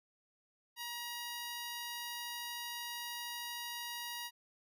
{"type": "tone with notch filter", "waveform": "5% pulse", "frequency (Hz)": 953, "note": "A#5", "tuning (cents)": 38, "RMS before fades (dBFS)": -43, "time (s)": [0.76, 4.31], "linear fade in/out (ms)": 50, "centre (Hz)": 7900, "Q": 0.98, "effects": []}